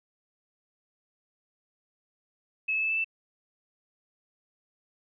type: tone with pitch steps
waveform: sine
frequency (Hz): 2588 / 2604 / 2621 / 2638 / 2655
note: E7 / E7 / E7 / E7 / E7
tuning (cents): -32 / -22 / -11 / +1 / +12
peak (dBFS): -25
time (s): 2.68-3.045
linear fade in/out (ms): 10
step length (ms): 73
effects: none